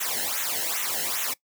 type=noise with flanger; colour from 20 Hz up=white; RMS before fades=-28 dBFS; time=0-1.34 s; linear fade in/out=10 ms; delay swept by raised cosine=0.2 to 0.87 ms; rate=2.5 Hz; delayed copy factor=-1; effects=noise-tail reverb RT60 0.1 s tail -20 dB re dry